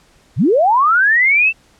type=linear sweep; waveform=sine; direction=up; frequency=80.4 to 2705 Hz; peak=-9 dBFS; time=0.36-1.53 s; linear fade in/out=50 ms; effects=pink hiss -52 dBFS RMS until 1.79 s + low-pass 9000 Hz 12 dB/octave